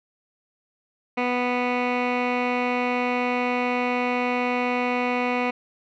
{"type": "tone with low-pass filter", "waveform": "15% pulse", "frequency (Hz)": 246.9, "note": "B3", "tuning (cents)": 0, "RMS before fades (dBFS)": -24, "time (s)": [1.17, 5.51], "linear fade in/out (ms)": 10, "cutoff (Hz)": 2300, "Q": 2.4, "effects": []}